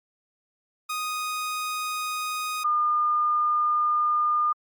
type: tone pair in turn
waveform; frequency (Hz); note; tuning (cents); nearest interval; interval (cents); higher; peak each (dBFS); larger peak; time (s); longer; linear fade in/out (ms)
sawtooth / sine; 1244.5 / 1211.9; D#6 / D#6; 0 / -46; unison; 46; first; -24 / -20; second; 0.89-2.64 / 2.64-4.53; second; 10
effects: Opus 48 kbps